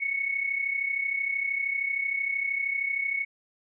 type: tone pair together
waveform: sine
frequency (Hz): 2184 / 2217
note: C#7 / C#7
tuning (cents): -26 / 0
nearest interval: unison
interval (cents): 26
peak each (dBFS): -32 / -27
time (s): 0-3.25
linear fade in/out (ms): 20
effects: none